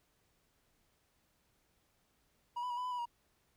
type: tone with pitch steps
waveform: triangle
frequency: 962 / 995 / 963 / 996 / 1002 / 982 / 950 Hz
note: B5 / B5 / B5 / B5 / B5 / B5 / A#5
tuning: -46 / +13 / -44 / +14 / +25 / -10 / +33 cents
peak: -34 dBFS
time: 2.56-3.057 s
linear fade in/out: 10 ms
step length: 71 ms
effects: pink hiss -75 dBFS RMS until 3.56 s